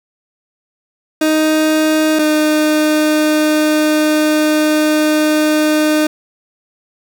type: tone pair in turn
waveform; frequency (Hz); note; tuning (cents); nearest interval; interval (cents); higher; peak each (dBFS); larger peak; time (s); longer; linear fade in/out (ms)
30% pulse; 311.3 / 306.1; D#4 / D#4; +1 / -28; unison; 29; first; -8; neither; 1.21-2.19 / 2.19-6.07; second; 5
effects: none